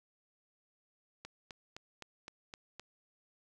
click train, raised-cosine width 0.2 ms, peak -28 dBFS, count 7, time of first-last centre 1.25-2.796 s, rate 3.88 Hz, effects none

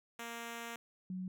5% pulse / sine tone pair in turn, 233.1 / 185.01 Hz, A#3 / F#3, 0 / 0 cents, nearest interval major third, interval 400 cents, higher first, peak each -31 / -38 dBFS, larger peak first, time 0.19-0.76 / 1.1-1.28 s, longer first, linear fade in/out 2 ms, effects none

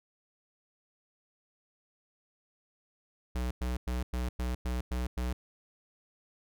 square tone bursts, 61.74 Hz, B1, in tune, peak -31 dBFS, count 8, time 3.35-5.33 s, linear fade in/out 5 ms, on 160 ms, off 100 ms, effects none

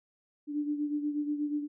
sine beating tone pair, 293.7 / 302 Hz, D4 / D4, 0 / +48 cents, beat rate 8.3 Hz, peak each -30 / -37 dBFS, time 0.47-1.68 s, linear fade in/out 50 ms, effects none

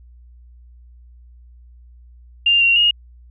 sine tone with pitch steps, 2795 / 2755 / 2859 Hz, F7 / F7 / F7, +1 / -24 / +40 cents, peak -11 dBFS, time 2.46-2.91 s, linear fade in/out 5 ms, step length 150 ms, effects added 60 Hz sine -42 dBFS peak until 3.3 s

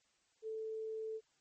sine tone, 440.3 Hz, A4, 1 cent sharp, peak -39 dBFS, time 0.42-1.21 s, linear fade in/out 50 ms, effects white hiss -75 dBFS RMS until 1.4 s + MP3 32 kbps

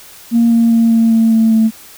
sine tone with pitch steps, 232.9 / 231 / 229.2 / 227.3 / 225.5 / 223.7 / 221.9 Hz, A#3 / A#3 / A#3 / A#3 / A3 / A3 / A3, -1 / -16 / -29 / -43 / +43 / +29 / +15 cents, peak -6 dBFS, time 0.31-1.71 s, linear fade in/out 50 ms, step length 200 ms, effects tanh soft clip ceiling -3 dBFS + white hiss -38 dBFS RMS until 1.97 s

